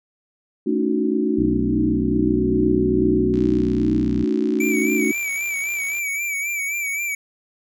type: chord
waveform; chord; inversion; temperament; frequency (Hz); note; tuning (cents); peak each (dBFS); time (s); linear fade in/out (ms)
sine; D# half-diminished seventh; second; equal with one note detuned; 220 / 283.2 / 311.1 / 370; A3 / C#4 / D#4 / F#4; 0 / +37 / 0 / 0; -23; 0.66-5.12; 10
type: harmonic tone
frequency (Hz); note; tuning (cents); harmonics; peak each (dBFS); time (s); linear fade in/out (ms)
61.74; B1; 0; 1 / 2 / 3 / 4 / 5 / 6; -28 / -28 / -28 / -28 / -28 / -28; 1.37-4.25; 20
type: click train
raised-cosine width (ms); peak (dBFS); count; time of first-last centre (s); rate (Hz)
0.2; -25; 162; 3.34-5.984; 60.9
type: tone with vibrato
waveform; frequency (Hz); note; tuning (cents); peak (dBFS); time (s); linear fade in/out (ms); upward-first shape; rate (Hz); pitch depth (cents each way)
square; 2300; D7; -37; -23; 4.6-7.15; 5; sine; 3.8; 59
effects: none